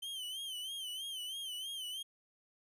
45% pulse tone with vibrato, 3100 Hz, G7, 20 cents flat, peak -40 dBFS, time 0.02-2.03 s, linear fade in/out 10 ms, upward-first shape sine, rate 3.1 Hz, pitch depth 90 cents each way, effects resampled to 32000 Hz

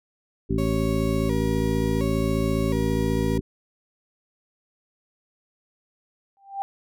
harmonic tone, 54.8 Hz, A1, 6 cents flat, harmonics 1 / 2 / 3 / 4 / 5 / 7, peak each -28 / -28 / -28 / -28 / -28 / -28 dBFS, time 0.49-3.41 s, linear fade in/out 20 ms
35% pulse tone with vibrato, 514 Hz, C5, 31 cents flat, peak -29 dBFS, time 0.58-3.38 s, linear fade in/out 5 ms, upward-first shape square, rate 0.7 Hz, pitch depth 130 cents each way
sine tone with exponential growth, 789 Hz, G5, 11 cents sharp, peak -22 dBFS, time 6.37-6.62 s, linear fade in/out 0 ms, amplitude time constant 54 ms
effects none

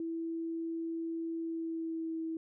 sine tone with pitch glide, 329.6 to 324.1 Hz, E4 to E4, 0 to -29 cents, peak -34 dBFS, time 0-2.37 s, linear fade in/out 2 ms, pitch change -29 cents, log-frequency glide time 1.39-2.21 s, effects none

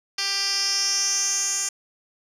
10% pulse tone with band-pass filter sweep, 394.7 Hz, G4, 12 cents sharp, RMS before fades -24 dBFS, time 0.18-1.69 s, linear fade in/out 5 ms, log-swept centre 4400 to 7200 Hz, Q 5.5, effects none

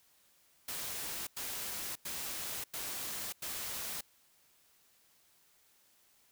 white noise bursts, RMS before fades -40 dBFS, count 5, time 0.68-4.01 s, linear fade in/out 5 ms, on 590 ms, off 95 ms, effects white hiss -68 dBFS RMS until 6.31 s

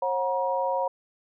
sine tone cluster, 540 / 731 / 952 Hz, C#5 / F#5 / A#5, -45 / -21 / +36 cents, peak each -27 / -31 / -27 dBFS, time 0.02-0.88 s, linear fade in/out 5 ms, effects none

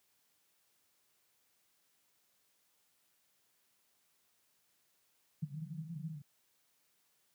pink band-pass noise, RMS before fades -43 dBFS, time 5.42-6.22 s, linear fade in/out 10 ms, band 150 to 170 Hz, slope 96 dB/octave, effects white hiss -75 dBFS RMS until 7.34 s + high-pass 80 Hz 12 dB/octave

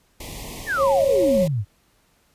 pink band-stop noise, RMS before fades -35 dBFS, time 0.2-1.48 s, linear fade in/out 5 ms, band 1100 to 1900 Hz, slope 96 dB/octave
sine exponential sweep, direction down, 1889 to 92.5 Hz, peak -20 dBFS, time 0.66-1.65 s, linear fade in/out 50 ms
sine tone with vibrato, 548 Hz, C#5, 20 cents flat, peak -16 dBFS, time 0.77-1.48 s, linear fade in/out 50 ms, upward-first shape sine, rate 16 Hz, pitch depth 14 cents each way
effects pink hiss -62 dBFS RMS until 2.34 s + resampled to 32000 Hz

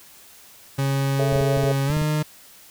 40% pulse tone with pitch glide, 137.2 to 152.23 Hz, C#3 to D#3, -17 to -38 cents, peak -19 dBFS, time 0.78-2.23 s, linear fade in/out 10 ms, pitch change +179 cents, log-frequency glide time 1.86-1.94 s
sine chord, A major seventh, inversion third, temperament equal with one note detuned, 415.3 / 440 / 554.4 / 670 Hz, G#4 / A4 / C#5 / E5, 0 / 0 / 0 / +28 cents, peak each -27 dBFS, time 1.19-1.72 s, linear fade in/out 5 ms
clicks, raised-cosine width 5 ms, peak -17 dBFS, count 8, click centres 1.325 / 1.359 / 1.411 / 1.572 / 1.638 / 1.901 / 1.968 / 2.017 s
effects white hiss -48 dBFS RMS until 2.7 s

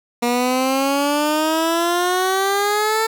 15% pulse exponential sweep, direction up, 238 to 448.5 Hz, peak -10 dBFS, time 0.22-3.07 s, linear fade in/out 10 ms, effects none

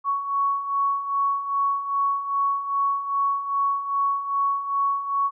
sine beating tone pair, 1113 / 1115.5 Hz, C#6 / C#6, +7 / +11 cents, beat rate 2.5 Hz, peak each -28 / -22 dBFS, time 0.04-5.31 s, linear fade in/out 50 ms, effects none

